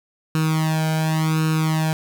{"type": "tone with flanger", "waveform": "sawtooth", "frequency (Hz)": 158, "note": "D#3", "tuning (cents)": 27, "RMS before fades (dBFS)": -20, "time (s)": [0.35, 1.93], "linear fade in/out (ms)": 0, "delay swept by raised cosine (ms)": [0.74, 1.3], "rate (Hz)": 0.9, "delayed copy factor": 0.9, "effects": []}